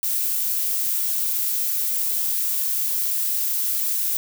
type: noise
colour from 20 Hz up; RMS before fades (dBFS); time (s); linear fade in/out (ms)
violet; -23; 0.03-4.17; 0
effects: none